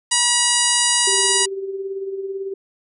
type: harmonic tone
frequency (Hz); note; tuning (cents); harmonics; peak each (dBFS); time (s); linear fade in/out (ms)
964; B5; -42; 1 / 2 / 3 / 4 / 5 / 6 / 7 / 8 / 9 / 10; -26 / -25 / -23 / -26 / -23 / -27 / -24 / -24 / -23 / -23; 0.11-1.46; 10
type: tone with tremolo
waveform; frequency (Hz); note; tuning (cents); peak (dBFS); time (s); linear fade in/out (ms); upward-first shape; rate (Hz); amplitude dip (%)
sine; 389.1; G4; -13; -22; 1.07-2.54; 5; sine; 18; 50
effects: none